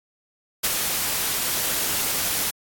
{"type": "noise with ADSR envelope", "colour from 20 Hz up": "white", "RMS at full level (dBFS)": -20, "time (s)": [0.63, 2.51], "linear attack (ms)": 16, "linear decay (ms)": 41, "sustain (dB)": -4, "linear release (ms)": 13, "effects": ["AAC 64 kbps"]}